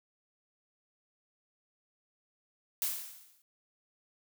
blue noise with exponential decay, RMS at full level -30 dBFS, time 2.82-3.42 s, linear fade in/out 1 ms, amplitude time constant 130 ms, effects none

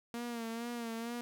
sawtooth tone with vibrato, 233.1 Hz, A#3, in tune, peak -34 dBFS, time 0.14-1.21 s, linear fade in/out 0 ms, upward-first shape sine, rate 2.2 Hz, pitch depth 51 cents each way, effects none

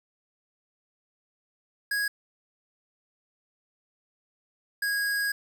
square tone pair in turn, 1655 / 1646.4 Hz, G#6 / G#6, -6 / -16 cents, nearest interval unison, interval 10 cents, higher first, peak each -26 dBFS, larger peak neither, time 1.91-2.08 / 4.82-5.32 s, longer second, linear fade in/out 5 ms, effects 9-bit

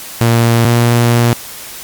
sawtooth tone pair in turn, 116.54 / 118.71 Hz, A#2 / A#2, 0 / +32 cents, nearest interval unison, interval 32 cents, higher second, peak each -4 dBFS, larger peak neither, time 0.21-0.65 / 0.65-1.33 s, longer second, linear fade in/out 0 ms, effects white hiss -29 dBFS RMS until 1.83 s + Opus 48 kbps

